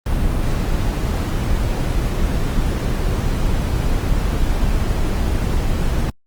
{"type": "noise", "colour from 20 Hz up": "brown", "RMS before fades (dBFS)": -18, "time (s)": [0.06, 6.1], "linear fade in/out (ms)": 2, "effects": ["Opus 24 kbps"]}